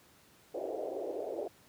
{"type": "band-pass noise", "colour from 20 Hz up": "white", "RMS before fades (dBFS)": -38, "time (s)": [0.54, 1.48], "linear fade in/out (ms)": 5, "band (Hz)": [330, 660], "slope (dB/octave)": 48, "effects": ["pink hiss -62 dBFS RMS until 1.68 s", "high-pass 80 Hz 12 dB/octave"]}